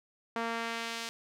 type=tone with band-pass filter sweep; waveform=sawtooth; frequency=230 Hz; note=A#3; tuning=23 cents flat; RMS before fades=-36 dBFS; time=0.36-1.09 s; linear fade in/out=0 ms; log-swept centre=1100 to 4600 Hz; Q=0.77; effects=none